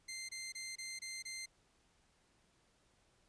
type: tone bursts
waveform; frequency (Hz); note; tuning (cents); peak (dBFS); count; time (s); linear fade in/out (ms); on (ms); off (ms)
15% pulse; 2086; C7; -6; -37; 6; 0.08-1.46; 10; 210; 24
effects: pink hiss -73 dBFS RMS until 3.28 s + resampled to 22050 Hz